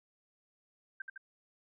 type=tone with echo; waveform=sine; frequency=1568 Hz; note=G6; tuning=in tune; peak=-37 dBFS; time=1-1.02 s; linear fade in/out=5 ms; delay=79 ms; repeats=2; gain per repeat=-3 dB; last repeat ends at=1.178 s; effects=none